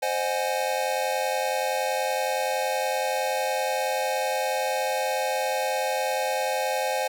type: chord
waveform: square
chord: Ab dominant seventh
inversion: first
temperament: equal with one note detuned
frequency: 523.3 / 614 / 740 / 830.6 Hz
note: C5 / Eb5 / Gb5 / Ab5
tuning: 0 / -23 / 0 / 0 cents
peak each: -29 / -32 / -32 / -30 dBFS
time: 0.02-7.08 s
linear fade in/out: 10 ms
effects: none